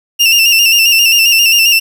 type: tone with vibrato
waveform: 30% pulse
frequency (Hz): 2743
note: F7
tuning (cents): -32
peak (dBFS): -3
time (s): 0.19-1.8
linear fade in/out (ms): 20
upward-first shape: square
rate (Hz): 7.5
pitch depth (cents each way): 45
effects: 7-bit

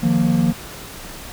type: chord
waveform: triangle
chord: Eb suspended second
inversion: none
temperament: equal with one note detuned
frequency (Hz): 155.56 / 176.85 / 233.1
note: Eb3 / F3 / Bb3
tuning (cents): 0 / +22 / 0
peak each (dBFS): -18 / -16 / -16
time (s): 0.02-0.53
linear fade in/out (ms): 20
effects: pink hiss -35 dBFS RMS until 1.32 s

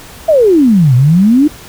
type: exponential two-way sweep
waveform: sine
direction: down then up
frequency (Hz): 675 to 119.7 to 312.9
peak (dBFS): -4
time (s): 0.28-1.48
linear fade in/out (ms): 10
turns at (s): 0.95
effects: pink hiss -33 dBFS RMS until 1.68 s

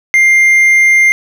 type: tone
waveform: triangle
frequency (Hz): 2100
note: C7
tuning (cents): +6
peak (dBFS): -3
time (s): 0.14-1.12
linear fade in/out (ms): 0
effects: none

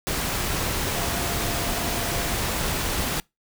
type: tone in noise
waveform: sine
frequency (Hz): 691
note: F5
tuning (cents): -19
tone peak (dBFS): -36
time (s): 0.95-2.33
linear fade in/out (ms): 0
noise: pink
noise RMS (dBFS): -26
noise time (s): 0.07-3.2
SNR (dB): -13
effects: noise-tail reverb RT60 0.2 s tail -25 dB re dry

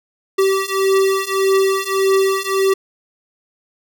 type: beating tone pair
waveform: square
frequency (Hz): 385.9 / 387.6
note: G4 / G4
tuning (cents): -27 / -20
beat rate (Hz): 1.7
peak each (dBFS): -18 / -17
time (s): 0.38-2.74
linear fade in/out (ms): 10
effects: none

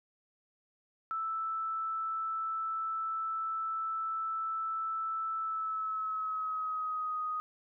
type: tone with pitch glide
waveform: sine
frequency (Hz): 1318.5 to 1248.1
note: E6 to D#6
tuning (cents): 0 to +5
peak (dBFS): -32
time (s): 1.11-7.4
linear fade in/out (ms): 0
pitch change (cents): -95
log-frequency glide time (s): 5.38-7.2
effects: none

